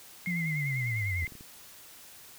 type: tone with vibrato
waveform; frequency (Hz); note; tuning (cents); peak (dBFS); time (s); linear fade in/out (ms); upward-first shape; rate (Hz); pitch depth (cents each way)
sine; 2094; C7; +1; -32; 0.26-1.27; 0; sine; 10; 57
type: linear sweep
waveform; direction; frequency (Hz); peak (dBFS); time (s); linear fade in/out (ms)
sine; down; 180.1 to 81.5; -30; 0.27-1.25; 5
type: clicks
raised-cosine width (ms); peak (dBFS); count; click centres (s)
3; -36; 5; 1.225 / 1.278 / 1.322 / 1.353 / 1.409
effects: white hiss -51 dBFS RMS until 2.38 s